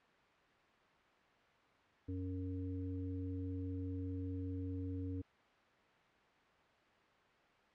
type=harmonic tone; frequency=92.5 Hz; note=F#2; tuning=in tune; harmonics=1 / 3 / 5; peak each=-41 / -43 / -52 dBFS; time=2.08-5.22 s; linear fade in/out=10 ms; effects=white hiss -67 dBFS RMS until 7.74 s + low-pass 2000 Hz 12 dB/octave